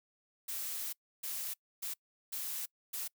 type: noise bursts at uneven times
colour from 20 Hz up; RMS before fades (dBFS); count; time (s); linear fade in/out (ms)
blue; -39; 5; 0.48-0.93 / 1.23-1.54 / 1.82-1.94 / 2.32-2.66 / 2.93-3.08; 10
effects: noise-tail reverb RT60 0.1 s tail -25 dB re dry